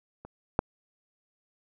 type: clicks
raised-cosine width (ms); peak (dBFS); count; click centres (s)
1; -29 / -8; 2; 0.25 / 0.591
effects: none